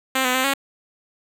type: tone with pitch steps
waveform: 5% pulse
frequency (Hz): 262.9 / 252.4 / 259.7 / 275.2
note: C4 / B3 / C4 / C#4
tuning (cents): +8 / +38 / -13 / -12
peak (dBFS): -7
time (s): 0.15-0.538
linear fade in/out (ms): 5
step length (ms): 97
effects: none